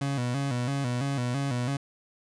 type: tone with vibrato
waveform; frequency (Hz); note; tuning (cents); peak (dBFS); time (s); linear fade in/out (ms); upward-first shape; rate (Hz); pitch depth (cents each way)
30% pulse; 130.81; C3; 0; -24; 0.01-1.77; 5; square; 3; 110
effects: resampled to 22050 Hz